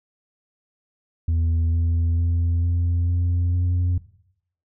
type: tone with pitch steps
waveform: sine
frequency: 82.41 / 83.66 / 84.92 / 86.21 / 87.51 / 88.84 Hz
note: E2 / E2 / F2 / F2 / F2 / F2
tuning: 0 / +26 / -48 / -22 / +4 / +30 cents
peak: -15 dBFS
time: 1.28-3.98 s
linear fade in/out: 5 ms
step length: 450 ms
effects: noise-tail reverb RT60 0.7 s tail -18 dB re dry + tanh soft clip ceiling -17 dBFS